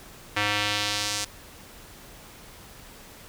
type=tone with band-pass filter sweep; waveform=square; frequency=103.83 Hz; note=G#2; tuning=in tune; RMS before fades=-27 dBFS; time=0.36-1.25 s; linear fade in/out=10 ms; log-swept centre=2200 to 6400 Hz; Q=1.2; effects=pink hiss -47 dBFS RMS until 3.28 s